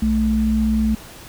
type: tone pair together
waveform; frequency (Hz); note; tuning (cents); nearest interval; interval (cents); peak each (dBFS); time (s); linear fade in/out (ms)
sine; 61.73 / 218.9; B1 / A3; 0 / -9; octave + minor seventh; 2191; -21 / -16; 0.02-0.95; 5
effects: pink hiss -40 dBFS RMS until 1.28 s